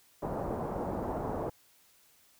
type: low-pass noise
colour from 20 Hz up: white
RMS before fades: -35 dBFS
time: 0.22-1.5 s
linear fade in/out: 10 ms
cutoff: 830 Hz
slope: 24 dB/octave
effects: white hiss -64 dBFS RMS until 2.39 s